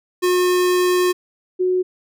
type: tone pair in turn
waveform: square / sine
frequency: 361 / 366.9 Hz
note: F#4 / F#4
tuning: -43 / -15 cents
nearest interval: unison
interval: 28 cents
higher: second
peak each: -15 dBFS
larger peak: neither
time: 0.22-1.13 / 1.59-1.83 s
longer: first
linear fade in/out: 20 ms
effects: none